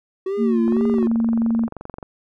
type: tone with vibrato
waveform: triangle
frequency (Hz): 372.1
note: F#4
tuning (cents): +10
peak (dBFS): -19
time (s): 0.26-1.07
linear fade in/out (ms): 5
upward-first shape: sine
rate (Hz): 2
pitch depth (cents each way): 150
type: tone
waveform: sine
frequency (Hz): 228.8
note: A#3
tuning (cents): -32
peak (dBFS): -16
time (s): 0.37-1.69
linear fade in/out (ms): 50
type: click train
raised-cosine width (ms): 1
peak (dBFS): -19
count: 32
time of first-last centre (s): 0.68-2.028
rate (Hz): 23
effects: none